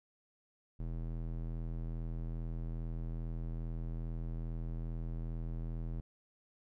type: tone with band-pass filter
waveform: square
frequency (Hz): 41.2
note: E1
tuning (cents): 0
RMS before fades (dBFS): -39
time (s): 0.79-6.01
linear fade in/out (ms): 10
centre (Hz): 110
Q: 0.65
effects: none